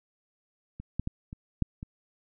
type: clicks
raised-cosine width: 5 ms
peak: -27 / -16 / -18 / -27 / -12 / -25 dBFS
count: 6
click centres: 0.8 / 0.996 / 1.074 / 1.329 / 1.623 / 1.829 s
effects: none